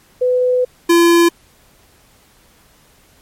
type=tone pair in turn; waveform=sine / square; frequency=501 / 340.7 Hz; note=B4 / F4; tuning=+25 / -43 cents; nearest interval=perfect fifth; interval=668 cents; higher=first; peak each=-11 / -8 dBFS; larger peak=second; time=0.21-0.65 / 0.89-1.29 s; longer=first; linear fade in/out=10 ms; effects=pink hiss -51 dBFS RMS until 3.21 s + MP3 64 kbps